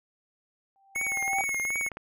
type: tone with exponential growth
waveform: sine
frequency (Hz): 783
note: G5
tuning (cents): -2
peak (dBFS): -24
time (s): 0.76-1.41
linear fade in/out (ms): 0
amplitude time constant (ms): 140
type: tone with vibrato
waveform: square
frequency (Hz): 2189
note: C#7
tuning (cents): -22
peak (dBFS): -28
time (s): 0.95-1.89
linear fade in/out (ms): 10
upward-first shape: triangle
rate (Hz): 2.7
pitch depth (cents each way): 54
type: click train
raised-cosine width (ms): 0.5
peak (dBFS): -24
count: 20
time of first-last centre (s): 0.96-1.971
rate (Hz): 18.8
effects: none